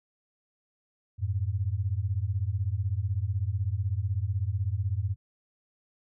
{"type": "beating tone pair", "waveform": "sine", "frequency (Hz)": [89.8, 105.8], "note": ["F2", "G#2"], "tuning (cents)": [49, 33], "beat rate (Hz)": 16, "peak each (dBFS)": -29, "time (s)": [1.18, 5.16], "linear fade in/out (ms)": 50, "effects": []}